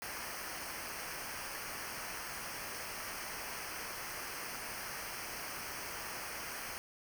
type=noise with comb filter; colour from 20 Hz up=pink; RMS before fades=-43 dBFS; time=0.02-6.78 s; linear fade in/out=0 ms; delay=0.27 ms; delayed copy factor=-0.8; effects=none